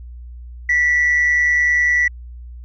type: tone with amplitude modulation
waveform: sine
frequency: 1957 Hz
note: B6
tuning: 16 cents flat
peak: -9 dBFS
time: 0.69-2.08 s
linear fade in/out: 5 ms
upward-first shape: sine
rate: 150 Hz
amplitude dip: 50%
effects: tanh soft clip ceiling -9 dBFS + added 60 Hz sine -32 dBFS peak until 2.64 s